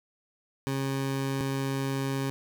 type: tone pair in turn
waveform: 20% pulse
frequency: 135.8 / 135.8 Hz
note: C#3 / C#3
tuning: -35 / -35 cents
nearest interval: unison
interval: 0 cents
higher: neither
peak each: -23 dBFS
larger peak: neither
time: 0.67-1.41 / 1.41-2.3 s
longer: second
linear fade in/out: 0 ms
effects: none